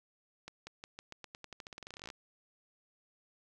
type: accelerating click train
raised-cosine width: 0.2 ms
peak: -28 dBFS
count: 25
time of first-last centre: 0.48-2.102 s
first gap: 190 ms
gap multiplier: 0.89
effects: none